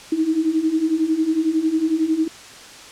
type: beating tone pair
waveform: sine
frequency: 311.1 / 322.1 Hz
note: D#4 / E4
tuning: 0 / -40 cents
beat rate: 11 Hz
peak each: -22 / -18 dBFS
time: 0.12-2.28 s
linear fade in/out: 5 ms
effects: white hiss -40 dBFS RMS until 2.91 s + low-pass 7000 Hz 12 dB/octave